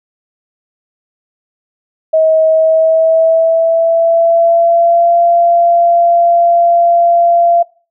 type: tone with pitch glide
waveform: sine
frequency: 637 to 686.7 Hz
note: D#5 to F5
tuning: +41 to -29 cents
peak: -6 dBFS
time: 2.13-7.63 s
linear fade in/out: 10 ms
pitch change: +130 cents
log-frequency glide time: 2.46-5.16 s
effects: noise-tail reverb RT60 0.4 s tail -22 dB re dry